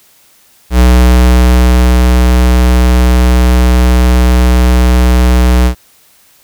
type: tone with ADSR envelope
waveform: square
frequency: 61.74 Hz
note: B1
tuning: in tune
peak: -3 dBFS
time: 0.7-5.75 s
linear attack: 90 ms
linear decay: 1200 ms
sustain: -2 dB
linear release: 88 ms
effects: white hiss -46 dBFS RMS until 6.43 s